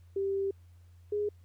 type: tone pair in turn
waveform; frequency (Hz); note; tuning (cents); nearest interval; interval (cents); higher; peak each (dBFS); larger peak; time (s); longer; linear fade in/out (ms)
sine; 392 / 414.5; G4 / G#4; 0 / -3; minor second; 97; second; -28; neither; 0.16-0.51 / 1.12-1.29; first; 5
effects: added 87 Hz sine -53 dBFS peak until 1.44 s + pink hiss -72 dBFS RMS until 1.44 s